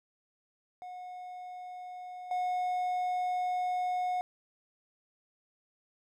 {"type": "tone with level steps", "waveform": "triangle", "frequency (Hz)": 727, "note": "F#5", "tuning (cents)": -31, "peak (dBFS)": [-39, -27], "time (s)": [0.82, 4.21], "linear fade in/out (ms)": 0, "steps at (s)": 2.31, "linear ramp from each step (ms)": 2, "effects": []}